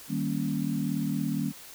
sine chord, Eb dominant seventh, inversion none, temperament equal, 155.56 / 196 / 233.1 / 277.2 Hz, Eb3 / G3 / Bb3 / Db4, 0 / 0 / 0 / 0 cents, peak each -32 dBFS, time 0.08-1.53 s, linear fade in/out 50 ms, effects white hiss -47 dBFS RMS until 1.74 s

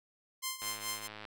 5% pulse tone with tremolo, 1046.5 Hz, C6, in tune, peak -21 dBFS, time 0.42-1.08 s, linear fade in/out 20 ms, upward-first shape triangle, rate 4.7 Hz, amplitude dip 85%
click train, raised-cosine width 0.3 ms, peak -29 dBFS, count 68, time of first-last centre 0.62-1.252 s, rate 106 Hz
effects none

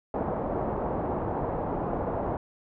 white low-pass noise, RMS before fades -30 dBFS, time 0.14-2.37 s, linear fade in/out 2 ms, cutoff 850 Hz, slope 24 dB/octave, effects none

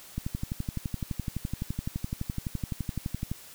click train, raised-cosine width 5 ms, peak -18 dBFS, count 38, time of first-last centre 0.18-3.316 s, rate 11.8 Hz, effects white hiss -49 dBFS RMS until 3.54 s

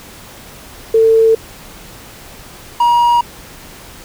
sine / triangle tone pair in turn, 448.2 / 953 Hz, A4 / A#5, +32 / +38 cents, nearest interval octave + minor second, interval 1306 cents, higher second, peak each -6 dBFS, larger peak neither, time 0.94-1.35 / 2.8-3.21 s, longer neither, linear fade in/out 5 ms, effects pink hiss -36 dBFS RMS until 4.04 s

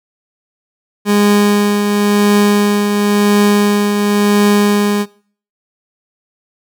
30% pulse tone with tremolo, 205.6 Hz, G#3, 17 cents flat, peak -5 dBFS, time 1.05-5.06 s, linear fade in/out 50 ms, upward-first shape triangle, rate 0.95 Hz, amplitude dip 45%, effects noise-tail reverb RT60 0.5 s tail -22 dB re dry

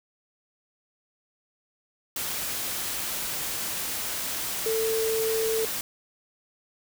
sine tone in noise, 445.2 Hz, A4, 20 cents sharp, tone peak -24 dBFS, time 4.66-5.65 s, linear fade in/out 2 ms, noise white, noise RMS -31 dBFS, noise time 2.16-5.81 s, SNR +4 dB, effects none

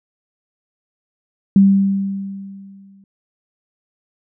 sine tone with exponential decay, 196 Hz, G3, in tune, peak -5 dBFS, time 1.56-3.04 s, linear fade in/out 2 ms, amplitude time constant 320 ms, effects none

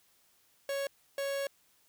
45% pulse tone bursts at uneven times, 554.4 Hz, C#5, in tune, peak -32 dBFS, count 2, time 0.69-0.87 / 1.18-1.47 s, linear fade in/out 2 ms, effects white hiss -68 dBFS RMS until 1.88 s

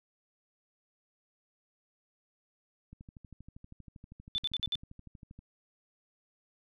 click train, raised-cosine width 5 ms, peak -37 dBFS, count 32, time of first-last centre 2.93-5.39 s, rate 12.6 Hz
sine tone bursts, 3520 Hz, A7, in tune, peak -29 dBFS, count 5, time 4.35-4.753 s, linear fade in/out 0 ms, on 31 ms, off 62 ms
effects none

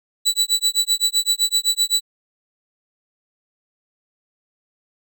30% pulse tone with tremolo, 3951 Hz, B7, in tune, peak -11 dBFS, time 0.25-2.01 s, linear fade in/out 20 ms, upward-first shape sine, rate 7.8 Hz, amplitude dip 100%, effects none

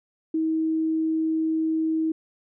sine tone, 319.2 Hz, D#4, 44 cents sharp, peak -21 dBFS, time 0.34-2.12 s, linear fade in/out 5 ms, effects none

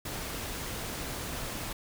pink noise, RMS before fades -37 dBFS, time 0.05-1.73 s, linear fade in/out 5 ms, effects none

